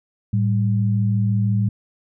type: tone pair together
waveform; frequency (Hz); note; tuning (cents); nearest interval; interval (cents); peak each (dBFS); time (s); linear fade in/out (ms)
sine; 110 / 196; A2 / G3; 0 / 0; minor seventh; 1000; -17 / -22; 0.33-1.69; 5
effects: none